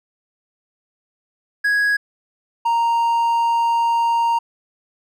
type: tone pair in turn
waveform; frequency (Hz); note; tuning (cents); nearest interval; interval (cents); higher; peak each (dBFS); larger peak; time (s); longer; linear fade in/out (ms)
triangle; 1661.2 / 930.1; G#6 / A#5; 0 / -4; minor seventh; 1004; first; -13; neither; 1.64-1.97 / 2.65-4.39; second; 10
effects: none